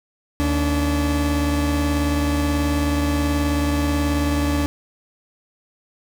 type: tone pair together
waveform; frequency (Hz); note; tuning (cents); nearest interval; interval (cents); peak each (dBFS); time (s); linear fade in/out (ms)
40% pulse; 76.7 / 288.2; D#2 / D4; -24 / -33; octave + major seventh; 2291; -20 / -20; 0.4-4.66; 0
effects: none